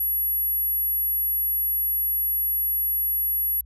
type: tone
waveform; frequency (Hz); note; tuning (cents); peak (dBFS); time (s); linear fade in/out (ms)
sine; 11440; F9; +41; -21; 0-3.61; 5
effects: added 60 Hz sine -44 dBFS peak until 3.65 s